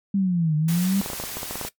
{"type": "linear two-way sweep", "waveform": "sine", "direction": "down then up", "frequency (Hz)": [200.9, 150, 200.9], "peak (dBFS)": -18, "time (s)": [0.14, 1.01], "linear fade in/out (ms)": 5, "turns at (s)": 0.56}
{"type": "noise", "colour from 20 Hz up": "white", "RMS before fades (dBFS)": -33, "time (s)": [0.68, 1.69], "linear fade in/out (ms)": 5}
{"type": "clicks", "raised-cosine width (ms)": 1, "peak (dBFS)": -17, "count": 12, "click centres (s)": [1.014, 1.061, 1.101, 1.133, 1.2, 1.238, 1.37, 1.431, 1.51, 1.556, 1.613, 1.65]}
{"effects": ["noise-tail reverb RT60 0.1 s tail -18 dB re dry", "MP3 96 kbps"]}